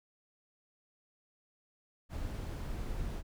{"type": "noise", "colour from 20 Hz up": "brown", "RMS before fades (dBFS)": -38, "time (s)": [2.09, 3.23], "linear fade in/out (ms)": 50, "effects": []}